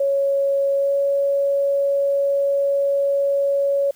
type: tone with pitch glide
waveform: sine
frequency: 554.4 to 558.9 Hz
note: C#5 to C#5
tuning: 0 to +14 cents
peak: -16 dBFS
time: 0-3.91 s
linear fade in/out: 5 ms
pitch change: +14 cents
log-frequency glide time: 0.76-0.93 s
effects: white hiss -54 dBFS RMS until 3.95 s